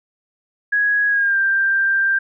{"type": "tone with pitch glide", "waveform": "sine", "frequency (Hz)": [1663, 1581.5], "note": ["G#6", "G6"], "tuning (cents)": [2, 15], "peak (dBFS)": -14, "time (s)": [0.72, 2.19], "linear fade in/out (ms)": 10, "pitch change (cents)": -87, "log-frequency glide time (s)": [1.08, 1.38], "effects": []}